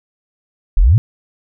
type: exponential sweep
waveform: sine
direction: up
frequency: 31.37 to 130 Hz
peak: -6 dBFS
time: 0.77-0.98 s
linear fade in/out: 0 ms
effects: none